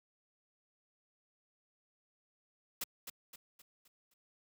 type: noise with echo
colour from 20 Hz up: white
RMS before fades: -38 dBFS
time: 2.81-2.84 s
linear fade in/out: 5 ms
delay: 260 ms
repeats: 5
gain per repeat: -7 dB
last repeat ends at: 4.14 s
effects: high-pass 100 Hz 12 dB/octave